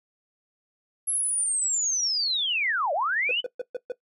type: linear two-way sweep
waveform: sine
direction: down then up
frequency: 11175 to 542 to 3059 Hz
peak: -23 dBFS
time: 1.07-3.41 s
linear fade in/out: 10 ms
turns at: 2.93 s
type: tone bursts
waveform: triangle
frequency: 494.7 Hz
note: B4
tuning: 3 cents sharp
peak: -25 dBFS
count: 5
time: 3.29-3.92 s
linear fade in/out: 2 ms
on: 22 ms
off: 130 ms
effects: noise-tail reverb RT60 0.1 s tail -17 dB re dry